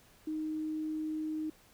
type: tone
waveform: sine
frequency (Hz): 311.1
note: D#4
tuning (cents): 0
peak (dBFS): -33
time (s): 0.27-1.5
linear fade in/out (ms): 5
effects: pink hiss -62 dBFS RMS until 1.73 s